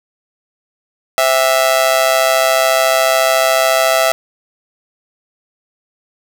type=tone with amplitude modulation; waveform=sawtooth; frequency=660 Hz; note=E5; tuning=2 cents sharp; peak=-3 dBFS; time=1.18-4.12 s; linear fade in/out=0 ms; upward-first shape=sine; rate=134 Hz; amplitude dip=80%; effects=7-bit